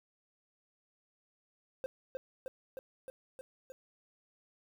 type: tone with echo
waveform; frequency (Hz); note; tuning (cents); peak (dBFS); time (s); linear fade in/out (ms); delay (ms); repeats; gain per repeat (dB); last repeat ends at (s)
triangle; 523.3; C5; 0; -32; 1.84-1.86; 0; 310; 6; -2; 3.72
effects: 10-bit